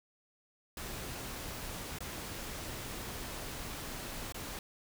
pink noise with dropouts, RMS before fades -42 dBFS, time 0.77-4.59 s, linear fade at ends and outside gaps 2 ms, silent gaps 1.986-2.005 / 4.323-4.344 s, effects none

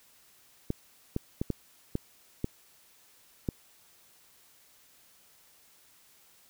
clicks, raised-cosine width 3 ms, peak -16 dBFS, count 7, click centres 0.704 / 1.164 / 1.415 / 1.503 / 1.954 / 2.444 / 3.488 s, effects white hiss -61 dBFS RMS until 6.49 s

